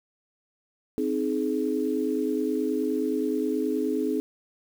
sine chord, Ab major, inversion first, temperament equal with one note detuned, 261.6 / 311.1 / 422.6 Hz, C4 / Eb4 / Ab4, 0 / 0 / +30 cents, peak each -28 dBFS, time 0.98-4.2 s, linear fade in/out 0 ms, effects 8-bit

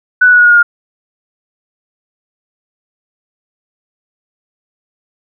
sine tone with pitch steps, 1491 / 1478.1 / 1465.4 / 1452.7 / 1440.2 / 1427.8 / 1415.5 Hz, F#6 / F#6 / F#6 / F#6 / F#6 / F6 / F6, +13 / -2 / -17 / -32 / -47 / +38 / +23 cents, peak -3 dBFS, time 0.21-0.63 s, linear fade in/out 10 ms, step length 60 ms, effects none

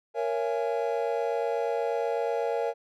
triangle chord, A# half-diminished seventh, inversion none, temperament equal with one note detuned, 466.2 / 554.4 / 673.1 / 830.6 Hz, A#4 / C#5 / E5 / G#5, 0 / 0 / +36 / 0 cents, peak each -27 / -30 / -31 / -32 dBFS, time 0.14-2.74 s, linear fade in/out 50 ms, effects none

